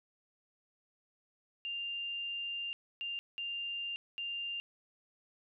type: tone bursts at uneven times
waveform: sine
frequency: 2794 Hz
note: F7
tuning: in tune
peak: -36 dBFS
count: 4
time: 1.65-2.73 / 3.01-3.19 / 3.38-3.96 / 4.18-4.6 s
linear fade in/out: 0 ms
effects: none